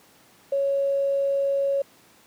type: tone with tanh clipping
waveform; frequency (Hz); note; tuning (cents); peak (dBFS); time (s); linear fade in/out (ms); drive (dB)
triangle; 554.4; C#5; 0; -20; 0.52-1.82; 5; 3
effects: pink hiss -55 dBFS RMS until 2.26 s + high-pass 150 Hz 12 dB/octave